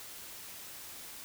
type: silence
effects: white hiss -47 dBFS RMS until 1.24 s